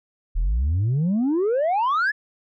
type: exponential sweep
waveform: sine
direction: up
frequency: 36.71 to 1766 Hz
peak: -16 dBFS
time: 0.35-2.12 s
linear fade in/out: 20 ms
effects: tanh soft clip ceiling -17 dBFS